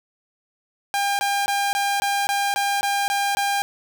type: tone bursts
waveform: sawtooth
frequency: 802 Hz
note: G5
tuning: 39 cents sharp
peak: -16 dBFS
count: 10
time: 0.94-3.62 s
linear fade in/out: 0 ms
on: 250 ms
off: 20 ms
effects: none